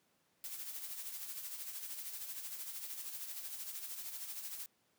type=noise with tremolo; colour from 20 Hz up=blue; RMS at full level=-43 dBFS; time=0.44-4.66 s; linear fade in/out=0 ms; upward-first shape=sine; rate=13 Hz; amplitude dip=50%; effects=pink hiss -75 dBFS RMS until 4.98 s + high-pass 150 Hz 12 dB/octave